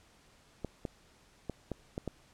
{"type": "clicks", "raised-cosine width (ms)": 2, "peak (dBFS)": -22, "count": 6, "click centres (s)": [0.647, 0.852, 1.497, 1.717, 1.979, 2.077], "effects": ["pink hiss -63 dBFS RMS until 2.33 s", "low-pass 9000 Hz 12 dB/octave"]}